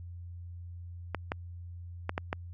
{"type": "clicks", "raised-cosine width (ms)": 0.5, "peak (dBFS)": -16, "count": 5, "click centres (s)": [1.147, 1.319, 2.094, 2.179, 2.329], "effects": ["added 87 Hz sine -41 dBFS peak until 2.53 s"]}